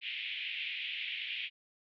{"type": "band-pass noise", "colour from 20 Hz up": "pink", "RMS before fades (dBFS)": -39, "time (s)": [0.01, 1.5], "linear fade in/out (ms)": 50, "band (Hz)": [2200, 3300], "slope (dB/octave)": 48, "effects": []}